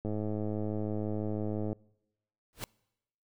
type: click train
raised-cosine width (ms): 2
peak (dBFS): -22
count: 179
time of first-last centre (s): 0.05-1.729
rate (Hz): 106
type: noise with exponential growth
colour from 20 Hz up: pink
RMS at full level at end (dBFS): -33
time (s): 2.53-2.64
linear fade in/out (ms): 0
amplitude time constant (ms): 22
effects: noise-tail reverb RT60 0.9 s tail -25 dB re dry